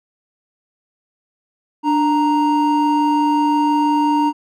triangle tone pair together, 295.5 / 932.3 Hz, D4 / A#5, +11 / 0 cents, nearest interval octave + minor sixth, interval 1989 cents, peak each -14 dBFS, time 1.83-4.33 s, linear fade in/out 50 ms, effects none

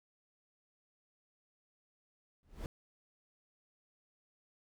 brown noise with exponential growth, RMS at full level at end -35 dBFS, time 2.43-2.66 s, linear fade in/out 1 ms, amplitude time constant 50 ms, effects none

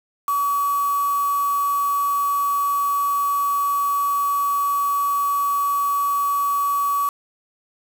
sine tone with quantisation, 1137 Hz, C#6, 44 cents sharp, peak -18 dBFS, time 0.28-7.09 s, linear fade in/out 2 ms, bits 5, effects none

